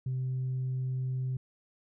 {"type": "tone", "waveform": "sine", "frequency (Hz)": 129.2, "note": "C3", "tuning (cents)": -21, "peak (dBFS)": -28, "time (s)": [0.06, 1.37], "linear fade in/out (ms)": 5, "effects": ["tanh soft clip ceiling -27 dBFS"]}